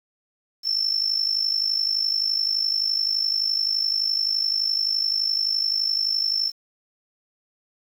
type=tone with amplitude modulation; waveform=sine; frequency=5360 Hz; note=E8; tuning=28 cents sharp; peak=-17 dBFS; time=0.63-6.52 s; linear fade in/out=50 ms; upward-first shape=sine; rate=51.7 Hz; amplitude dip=75%; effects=8-bit